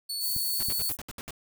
sawtooth tone, 4435 Hz, C#8, in tune, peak -28 dBFS, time 0.09-0.9 s, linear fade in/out 10 ms
white high-pass noise, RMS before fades -31 dBFS, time 0.19-0.97 s, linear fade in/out 50 ms, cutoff 9100 Hz, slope 24 dB/octave
clicks, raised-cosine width 5 ms, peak -26 dBFS, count 2, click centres 0.364 / 0.686 s
pink noise bursts, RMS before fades -39 dBFS, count 8, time 0.6-1.307 s, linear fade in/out 0 ms, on 28 ms, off 69 ms
effects none

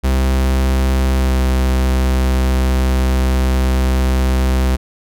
45% pulse tone with pitch glide, 65.41 to 64.62 Hz, C2 to C2, 0 to -21 cents, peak -12 dBFS, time 0.03-4.77 s, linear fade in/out 20 ms, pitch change -21 cents, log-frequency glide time 1.12-1.39 s, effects none

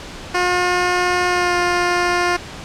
10% pulse tone with pitch glide, 358.2 to 353.1 Hz, F4 to F4, +44 to +19 cents, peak -7 dBFS, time 0.34-2.37 s, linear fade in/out 10 ms, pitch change -25 cents, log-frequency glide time 1.28-1.56 s, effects pink hiss -33 dBFS RMS until 2.64 s + low-pass 6000 Hz 12 dB/octave

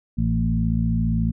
harmonic tone with a mistuned harmonic, 56.3 Hz, A1, 40 cents sharp, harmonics 1 / 2 / 3 / 4, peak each -24 / -24 / -24 / -24 dBFS, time 0.17-1.32 s, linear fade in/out 20 ms, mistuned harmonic 3, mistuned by -18 cents, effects none

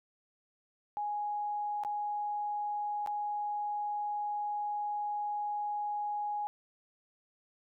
sine tone with dropouts, 830.6 Hz, G#5, in tune, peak -32 dBFS, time 0.97-6.47 s, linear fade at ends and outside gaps 0 ms, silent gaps 1.836-1.849 / 3.062-3.073 s, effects none

